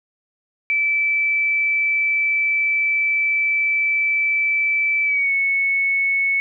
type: tone with pitch glide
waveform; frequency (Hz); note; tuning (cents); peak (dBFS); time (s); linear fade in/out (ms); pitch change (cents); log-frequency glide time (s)
sine; 2317 to 2207; D7 to C#7; -24 to -8; -16; 0.7-6.4; 0; -84; 5.04-5.32
effects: none